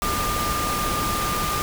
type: tone in noise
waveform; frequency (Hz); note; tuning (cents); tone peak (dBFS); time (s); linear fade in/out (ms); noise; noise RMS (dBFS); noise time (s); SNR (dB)
sine; 1201; D6; +38; -25; 0.02-1.62; 0; pink; -26; 0.02-1.62; -2
effects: none